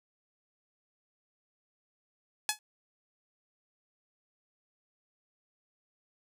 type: tone with exponential decay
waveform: 5% pulse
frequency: 850 Hz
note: G#5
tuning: 40 cents sharp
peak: -11 dBFS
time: 2.49-2.59 s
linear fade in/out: 1 ms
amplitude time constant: 20 ms
effects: none